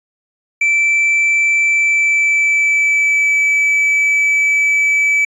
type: tone with pitch glide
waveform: triangle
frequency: 2329 to 2301 Hz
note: D7 to D7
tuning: -15 to -36 cents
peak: -9 dBFS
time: 0.61-5.25 s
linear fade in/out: 5 ms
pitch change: -21 cents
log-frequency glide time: 1.66-3.36 s
effects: resampled to 24000 Hz